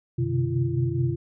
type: tone cluster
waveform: sine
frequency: 93.4 / 127.1 / 131.8 / 150.1 / 340.8 Hz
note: F#2 / C3 / C3 / D3 / F4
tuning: +17 / -50 / +13 / +38 / -42 cents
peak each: -32 / -24 / -30 / -31 / -30 dBFS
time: 0.18-1.16 s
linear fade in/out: 10 ms
effects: none